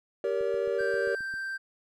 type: chord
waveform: triangle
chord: G diminished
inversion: none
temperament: equal with one note detuned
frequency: 392 / 466.2 / 568.6 Hz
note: G4 / Bb4 / Db5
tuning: 0 / 0 / +44 cents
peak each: -29 / -28 / -29 dBFS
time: 0.24-1.15 s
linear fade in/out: 2 ms
type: click train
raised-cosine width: 3 ms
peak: -38 dBFS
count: 8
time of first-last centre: 0.41-1.34 s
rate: 7.53 Hz
type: tone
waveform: triangle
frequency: 1568 Hz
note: G6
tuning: in tune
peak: -30 dBFS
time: 0.78-1.58 s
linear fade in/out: 20 ms
effects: none